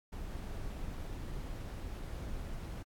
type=noise; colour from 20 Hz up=brown; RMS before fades=-41 dBFS; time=0.12-2.83 s; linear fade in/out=10 ms; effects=AAC 64 kbps